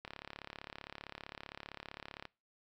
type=click train; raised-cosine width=0.3 ms; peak=-28 dBFS; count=79; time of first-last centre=0.05-2.253 s; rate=35.4 Hz; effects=noise-tail reverb RT60 0.3 s tail -23 dB re dry